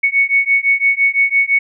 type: beating tone pair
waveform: sine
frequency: 2217 / 2222.9 Hz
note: C#7 / C#7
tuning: 0 / +4 cents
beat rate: 5.9 Hz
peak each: -14 dBFS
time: 0.03-1.59 s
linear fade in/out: 10 ms
effects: none